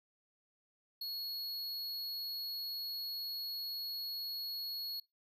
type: tone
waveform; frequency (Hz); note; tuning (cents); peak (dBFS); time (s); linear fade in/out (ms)
square; 4337; C#8; -39; -39; 1.01-5; 5
effects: noise-tail reverb RT60 0.2 s tail -23 dB re dry